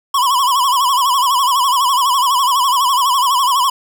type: tone with vibrato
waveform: square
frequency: 1046.5 Hz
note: C6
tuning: in tune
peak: -12 dBFS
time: 0.14-3.7 s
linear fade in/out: 5 ms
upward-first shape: sine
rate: 12 Hz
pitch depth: 130 cents each way
effects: none